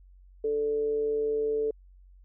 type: tone with amplitude modulation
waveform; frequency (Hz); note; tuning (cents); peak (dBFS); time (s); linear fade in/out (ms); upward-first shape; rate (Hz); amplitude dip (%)
sine; 440; A4; 0; -23; 0.44-1.71; 5; sine; 145; 40
effects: added 46 Hz sine -51 dBFS peak until 2.24 s